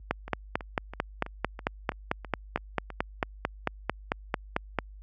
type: two click trains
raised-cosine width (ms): 0.5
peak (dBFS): -10 / -24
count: 22 / 10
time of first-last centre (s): 0.11-4.787 / 0.28-3.231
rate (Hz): 4.49 / 3.05
effects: added 50 Hz sine -39 dBFS peak until 5.02 s + high-pass 60 Hz 12 dB/octave